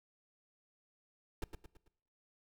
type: noise with echo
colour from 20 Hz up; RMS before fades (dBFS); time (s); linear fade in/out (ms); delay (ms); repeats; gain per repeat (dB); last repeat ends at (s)
brown; -37; 1.42-1.44; 2; 110; 4; -7; 1.88
effects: noise-tail reverb RT60 0.8 s tail -22 dB re dry